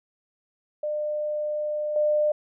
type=tone with level steps; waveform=sine; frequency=601 Hz; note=D5; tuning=40 cents sharp; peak=-25 / -19 dBFS; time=0.83-2.32 s; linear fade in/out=5 ms; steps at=1.96 s; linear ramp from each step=2 ms; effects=none